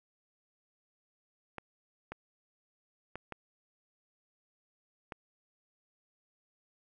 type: clicks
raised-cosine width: 0.5 ms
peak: -25 dBFS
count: 5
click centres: 1.583 / 2.12 / 3.156 / 3.323 / 5.122 s
effects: none